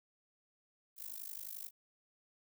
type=noise with amplitude modulation; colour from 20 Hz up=violet; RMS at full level=-42 dBFS; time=0.96-1.71 s; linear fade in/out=50 ms; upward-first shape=sine; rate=51.4 Hz; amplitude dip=95%; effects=none